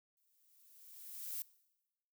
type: noise with exponential growth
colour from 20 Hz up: violet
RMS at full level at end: -40 dBFS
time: 0.17-1.42 s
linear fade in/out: 1 ms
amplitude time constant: 270 ms
effects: noise-tail reverb RT60 1.0 s tail -21 dB re dry